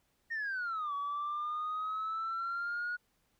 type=exponential two-way sweep; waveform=sine; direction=down then up; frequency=1864.7 to 1131 to 1456 Hz; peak=-32 dBFS; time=0.3-2.97 s; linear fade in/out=20 ms; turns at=0.94 s; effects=tanh soft clip ceiling -31 dBFS + pink hiss -75 dBFS RMS until 3.39 s